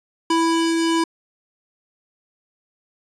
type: tone pair together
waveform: square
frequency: 330 / 988.9 Hz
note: E4 / B5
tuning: +2 / +2 cents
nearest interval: octave + perfect fifth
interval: 1900 cents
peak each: -18 / -24 dBFS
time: 0.3-1.04 s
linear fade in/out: 5 ms
effects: resampled to 22050 Hz